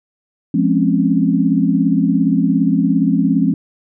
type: chord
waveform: sine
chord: Db major seventh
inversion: first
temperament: just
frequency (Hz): 173.24 / 207.9 / 259.9 / 277.2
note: F3 / Ab3 / C4 / Db4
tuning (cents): -14 / +2 / -11 / 0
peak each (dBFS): -17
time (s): 0.54-3.54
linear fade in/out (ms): 5
effects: none